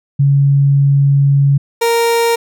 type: tone pair in turn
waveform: sine / 30% pulse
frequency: 140 / 465.4 Hz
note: C#3 / A#4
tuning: +18 / -3 cents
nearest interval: octave + major sixth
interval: 2079 cents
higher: second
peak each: -7 / -8 dBFS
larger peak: first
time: 0.19-1.58 / 1.81-2.36 s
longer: first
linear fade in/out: 10 ms
effects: none